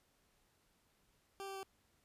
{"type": "tone with pitch steps", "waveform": "20% pulse", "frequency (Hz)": [392, 389.3, 386.6], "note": ["G4", "G4", "G4"], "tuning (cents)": [0, -12, -24], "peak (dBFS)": -39, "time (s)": [1.4, 1.631], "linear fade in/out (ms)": 0, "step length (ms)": 77, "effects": ["pink hiss -75 dBFS RMS until 2.04 s", "resampled to 32000 Hz"]}